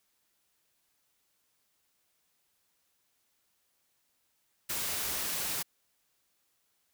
white noise, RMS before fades -34 dBFS, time 4.69-5.63 s, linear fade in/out 10 ms, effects white hiss -75 dBFS RMS until 6.93 s

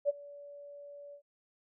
sine tone with ADSR envelope, 574 Hz, D5, 40 cents flat, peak -23 dBFS, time 0.05-1.22 s, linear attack 40 ms, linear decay 24 ms, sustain -23 dB, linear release 85 ms, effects none

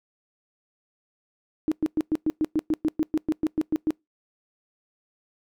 sine tone bursts, 311.1 Hz, D#4, in tune, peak -19 dBFS, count 16, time 1.68-3.906 s, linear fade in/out 0 ms, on 36 ms, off 110 ms, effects noise-tail reverb RT60 0.2 s tail -26 dB re dry

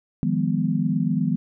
sine chord, F half-diminished seventh, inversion third, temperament equal with one note detuned, 155.56 / 174.61 / 203.1 / 246.9 Hz, Eb3 / F3 / Ab3 / Cb4, 0 / 0 / -38 / 0 cents, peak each -25 dBFS, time 0.23-1.36 s, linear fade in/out 0 ms, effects none

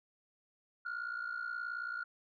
sine tone pair together, 1396.9 / 1455.6 Hz, F6 / F#6, 0 / -29 cents, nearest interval minor second, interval 71 cents, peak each -38 / -39 dBFS, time 0.85-2.04 s, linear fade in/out 10 ms, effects tanh soft clip ceiling -33 dBFS

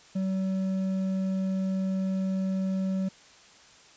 sine tone with hard clipping, 190 Hz, F#3, 46 cents sharp, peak -27 dBFS, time 0.15-3.09 s, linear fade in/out 10 ms, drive 5 dB, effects white hiss -54 dBFS RMS until 3.96 s + resampled to 16000 Hz

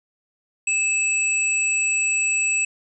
sine tone pair together, 2620 / 7810 Hz, E7 / B8, -11 / -20 cents, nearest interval octave + perfect fifth, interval 1891 cents, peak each -20 / -23 dBFS, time 0.67-2.65 s, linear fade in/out 5 ms, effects none

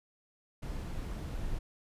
brown noise, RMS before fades -37 dBFS, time 0.62-1.59 s, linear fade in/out 10 ms, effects resampled to 32000 Hz

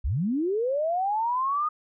sine linear sweep, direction up, 46.25 to 1244.5 Hz, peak -23 dBFS, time 0.04-1.69 s, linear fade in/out 10 ms, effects none

